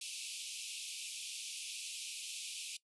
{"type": "band-pass noise", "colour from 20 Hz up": "pink", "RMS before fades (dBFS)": -45, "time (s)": [0.01, 2.77], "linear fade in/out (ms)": 5, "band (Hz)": [2400, 11000], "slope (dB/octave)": 96, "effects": ["noise-tail reverb RT60 0.1 s tail -19 dB re dry"]}